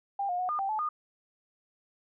sine tone with pitch steps, 796 / 714 / 731 / 1214 / 782 / 863 / 1223 Hz, G5 / F5 / F#5 / D#6 / G5 / A5 / D#6, +26 / +38 / -21 / -43 / -4 / -34 / -30 cents, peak -28 dBFS, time 0.19-0.89 s, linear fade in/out 5 ms, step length 100 ms, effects none

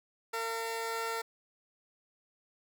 15% pulse tone pair together, 455.3 / 682.2 Hz, A#4 / F5, -41 / -41 cents, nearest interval perfect fifth, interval 700 cents, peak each -28 / -36 dBFS, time 0.33-1.22 s, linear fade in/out 10 ms, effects none

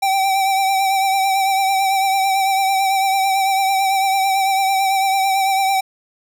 square tone with vibrato, 775 Hz, G5, 20 cents flat, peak -15 dBFS, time 0.02-5.81 s, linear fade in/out 10 ms, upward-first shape triangle, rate 9 Hz, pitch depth 40 cents each way, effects none

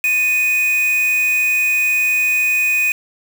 triangle tone with quantisation, 2489 Hz, D#7, in tune, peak -12 dBFS, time 0.04-2.92 s, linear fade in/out 2 ms, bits 4, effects none

